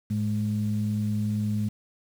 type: tone pair together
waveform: sine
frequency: 107.64 / 210 Hz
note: A2 / G#3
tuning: -38 / +19 cents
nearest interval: octave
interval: 1157 cents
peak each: -26 dBFS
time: 0.1-1.69 s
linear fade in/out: 10 ms
effects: tanh soft clip ceiling -17 dBFS + 8-bit